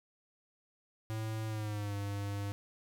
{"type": "tone with pitch glide", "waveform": "square", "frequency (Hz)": [110, 100.87], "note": ["A2", "G2"], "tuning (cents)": [0, 50], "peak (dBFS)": -36, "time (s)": [1.1, 2.52], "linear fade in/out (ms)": 0, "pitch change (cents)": -150, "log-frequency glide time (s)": [1.47, 1.95], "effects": ["11-bit"]}